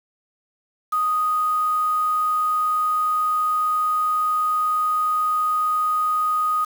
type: tone with quantisation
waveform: sine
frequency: 1244.5 Hz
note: D#6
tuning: in tune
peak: -18 dBFS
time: 0.92-6.65 s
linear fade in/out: 10 ms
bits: 6
effects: none